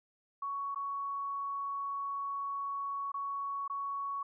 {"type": "tone with dropouts", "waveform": "sine", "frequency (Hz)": 1116, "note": "C#6", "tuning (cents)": 11, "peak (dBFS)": -34, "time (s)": [0.42, 4.23], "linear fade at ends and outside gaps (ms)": 5, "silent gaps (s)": [[0.747, 0.758], [3.119, 3.141], [3.679, 3.698]], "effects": []}